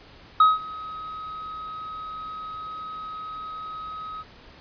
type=tone with ADSR envelope; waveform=triangle; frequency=1268 Hz; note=D#6; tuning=32 cents sharp; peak=-9 dBFS; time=0.4-4.24 s; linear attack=4 ms; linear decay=180 ms; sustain=-22 dB; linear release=37 ms; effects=pink hiss -49 dBFS RMS until 4.6 s + resampled to 11025 Hz